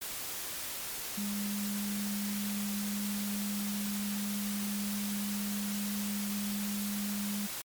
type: tone in noise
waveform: sine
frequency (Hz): 203.8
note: G#3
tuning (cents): -32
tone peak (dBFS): -33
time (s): 1.17-7.47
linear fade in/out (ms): 10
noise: white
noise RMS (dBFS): -39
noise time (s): 0.01-7.62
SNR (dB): +3
effects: MP3 96 kbps